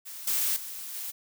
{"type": "noise with level steps", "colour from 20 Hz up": "blue", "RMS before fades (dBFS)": [-41, -27, -39, -36], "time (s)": [0.05, 1.12], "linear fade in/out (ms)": 20, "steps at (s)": [0.27, 0.56, 0.94], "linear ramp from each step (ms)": 5, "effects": []}